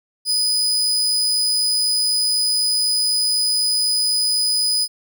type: tone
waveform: 35% pulse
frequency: 4978 Hz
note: D#8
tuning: in tune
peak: -15 dBFS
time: 0.25-4.88 s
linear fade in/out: 50 ms
effects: none